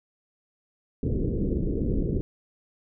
pink low-pass noise, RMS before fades -26 dBFS, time 1.03-2.21 s, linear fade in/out 0 ms, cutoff 460 Hz, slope 48 dB/octave, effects none

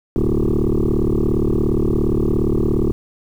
sine tone with frequency modulation, 175.5 Hz, F3, 9 cents sharp, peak -12 dBFS, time 0.16-2.92 s, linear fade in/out 0 ms, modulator 37.2 Hz, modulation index 6.1, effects tanh soft clip ceiling -12 dBFS + 8-bit

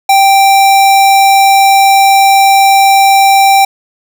square tone, 784 Hz, G5, in tune, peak -4 dBFS, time 0.09-3.65 s, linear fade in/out 5 ms, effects none

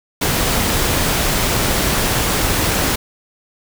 pink noise, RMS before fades -17 dBFS, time 0.21-2.96 s, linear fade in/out 10 ms, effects none

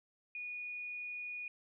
sine tone, 2457 Hz, D#7, 22 cents flat, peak -40 dBFS, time 0.35-1.48 s, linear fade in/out 2 ms, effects none

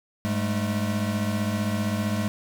square tone cluster, 102.4 / 200.1 / 215.5 Hz, G#2 / G3 / A3, -24 / +36 / -36 cents, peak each -29 / -31 / -28 dBFS, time 0.25-2.28 s, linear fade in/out 0 ms, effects none

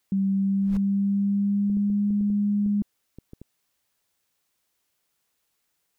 sine tone with pitch glide, 194.5 to 204.8 Hz, G3 to G#3, -13 to -24 cents, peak -20 dBFS, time 0.12-2.82 s, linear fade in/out 2 ms, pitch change +89 cents, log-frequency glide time 0.28-2.11 s
brown noise with exponential growth, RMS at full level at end -30 dBFS, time 0.57-0.77 s, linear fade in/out 1 ms, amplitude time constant 42 ms
clicks, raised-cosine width 3 ms, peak -28 dBFS, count 11, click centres 1.699 / 1.77 / 1.901 / 2.106 / 2.21 / 2.302 / 2.662 / 2.821 / 3.186 / 3.334 / 3.416 s
effects white hiss -75 dBFS RMS until 5.98 s

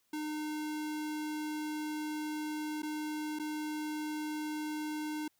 square tone with dropouts, 304.7 Hz, D#4, 36 cents flat, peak -36 dBFS, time 0.13-5.28 s, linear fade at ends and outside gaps 5 ms, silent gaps 2.821-2.83 / 3.389-3.396 s, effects white hiss -75 dBFS RMS until 5.39 s

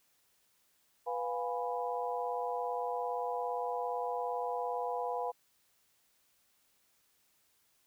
harmonic tone with a mistuned harmonic, 164.81 Hz, E3, in tune, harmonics 3 / 4 / 5 / 6, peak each -37 / -38 / -39 / -40 dBFS, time 1.06-5.32 s, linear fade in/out 20 ms, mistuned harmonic 4, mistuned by +120 cents, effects white hiss -72 dBFS RMS until 7.86 s

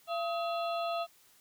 harmonic tone with a mistuned harmonic, 680 Hz, F5, 46 cents flat, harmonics 1 / 2 / 4 / 5 / 6, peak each -32 / -38 / -44 / -46 / -48 dBFS, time 0.07-1.07 s, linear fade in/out 50 ms, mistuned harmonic 2, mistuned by -120 cents, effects white hiss -63 dBFS RMS until 1.4 s

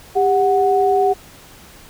sine tone pair together, 397.6 / 739.6 Hz, G4 / F#5, +25 / -1 cents, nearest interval major seventh, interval 1074 cents, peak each -15 / -15 dBFS, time 0.15-1.14 s, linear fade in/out 20 ms, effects pink hiss -43 dBFS RMS until 1.89 s

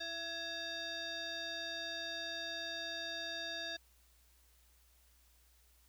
sine tone with frequency modulation, 2668 Hz, E7, 20 cents sharp, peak -39 dBFS, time 0-3.77 s, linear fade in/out 10 ms, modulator 999 Hz, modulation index 2.1, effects added 60 Hz sine -67 dBFS peak until 5.88 s + white hiss -70 dBFS RMS until 5.88 s

